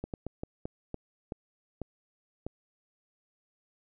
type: slowing click train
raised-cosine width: 2 ms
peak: -22 dBFS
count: 9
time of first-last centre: 0.04-2.466 s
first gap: 98 ms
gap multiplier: 1.31
effects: none